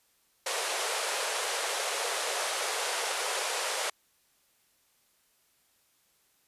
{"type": "band-pass noise", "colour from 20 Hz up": "pink", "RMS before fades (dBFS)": -32, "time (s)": [0.46, 3.9], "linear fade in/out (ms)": 5, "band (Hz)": [430, 11000], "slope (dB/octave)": 48, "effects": ["white hiss -69 dBFS RMS until 6.47 s", "resampled to 32000 Hz"]}